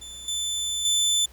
25% pulse tone with level steps, 3520 Hz, A7, in tune, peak -34 / -22 / -16 dBFS, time 0.01-1.26 s, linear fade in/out 10 ms, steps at 0.28 / 0.85 s, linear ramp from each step 2 ms, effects added 60 Hz sine -49 dBFS peak until 1.32 s + pink hiss -54 dBFS RMS until 1.32 s

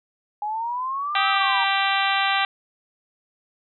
sine exponential two-way sweep, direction up then down, 825 to 1300 to 923 Hz, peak -24 dBFS, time 0.42-1.64 s, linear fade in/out 2 ms, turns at 1.29 s
harmonic tone, 392 Hz, G4, in tune, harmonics 2 / 3 / 4 / 5 / 6 / 7 / 8 / 9 / 10, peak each -24 / -26 / -27 / -28 / -29 / -29 / -30 / -31 / -31 dBFS, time 1.15-2.45 s, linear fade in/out 2 ms
effects none

